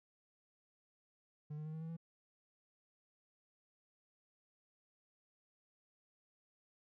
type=tone with pitch steps; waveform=triangle; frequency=150 / 152.97 / 156.01 / 159.1 / 162.26 / 165.48 Hz; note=D3 / D#3 / D#3 / D#3 / E3 / E3; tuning=+37 / -29 / +5 / +39 / -27 / +7 cents; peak=-40 dBFS; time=1.5-1.968 s; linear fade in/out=10 ms; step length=78 ms; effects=none